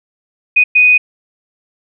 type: tone bursts at uneven times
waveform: sine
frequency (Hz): 2489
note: D#7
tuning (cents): 0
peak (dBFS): -5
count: 2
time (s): 0.56-0.64 / 0.75-0.98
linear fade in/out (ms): 10
effects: none